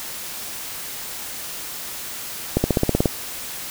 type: accelerating click train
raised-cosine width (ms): 2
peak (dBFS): -3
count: 9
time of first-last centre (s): 2.57-3.058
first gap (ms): 70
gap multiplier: 0.96
effects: white hiss -32 dBFS RMS until 3.7 s